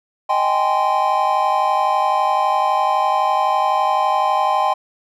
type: chord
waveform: triangle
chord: Ab major seventh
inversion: second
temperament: just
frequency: 623 / 778.7 / 830.6 / 1038.3 Hz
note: Eb5 / G5 / Ab5 / C6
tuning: +2 / -12 / 0 / -14 cents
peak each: -22 / -17 / -19 / -17 dBFS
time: 0.29-4.74 s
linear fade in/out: 10 ms
effects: none